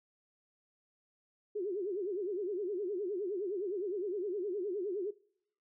sine tone with vibrato, 386.1 Hz, G4, 26 cents flat, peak -33 dBFS, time 1.55-5.11 s, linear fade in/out 10 ms, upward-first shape sine, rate 9.7 Hz, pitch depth 180 cents each way, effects noise-tail reverb RT60 0.7 s tail -23 dB re dry

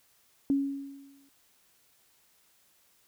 sine tone with exponential decay, 277.2 Hz, C#4, in tune, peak -21 dBFS, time 0.5-1.29 s, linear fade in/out 1 ms, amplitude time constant 170 ms, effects white hiss -66 dBFS RMS until 3.07 s

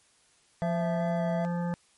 triangle tone with vibrato, 665 Hz, E5, 15 cents sharp, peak -28 dBFS, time 0.62-1.45 s, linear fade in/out 0 ms, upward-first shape square, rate 2.6 Hz, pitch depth 12 cents each way
harmonic tone, 173.6 Hz, F3, 10 cents flat, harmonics 1 / 3 / 5 / 7 / 9 / 10, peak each -28 / -37 / -39 / -47 / -49 / -49 dBFS, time 0.62-1.74 s, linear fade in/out 0 ms
effects white hiss -64 dBFS RMS until 1.97 s + MP3 48 kbps

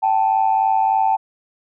sine tone pair together, 774 / 877.4 Hz, G5 / A5, -22 / -5 cents, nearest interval major second, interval 217 cents, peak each -16 dBFS, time 0.02-1.17 s, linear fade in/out 20 ms, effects tanh soft clip ceiling -7 dBFS

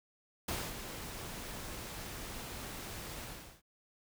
pink noise with ADSR envelope, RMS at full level -36 dBFS, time 0.48-3.62 s, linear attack 6 ms, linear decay 240 ms, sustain -8 dB, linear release 400 ms, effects none

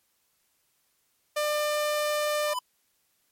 sawtooth tone, 598 Hz, D5, 31 cents sharp, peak -21 dBFS, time 1.36-2.54 s, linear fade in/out 10 ms
square tone with exponential growth, 1000 Hz, B5, 21 cents sharp, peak -26 dBFS, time 2.38-2.59 s, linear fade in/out 5 ms, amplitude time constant 45 ms
effects white hiss -71 dBFS RMS until 3.31 s + MP3 64 kbps

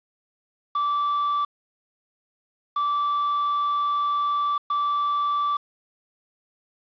triangle tone bursts at uneven times, 1163 Hz, D6, 17 cents flat, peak -19 dBFS, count 3, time 0.75-1.45 / 2.76-4.58 / 4.7-5.57 s, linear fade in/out 5 ms, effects resampled to 11025 Hz + 8-bit

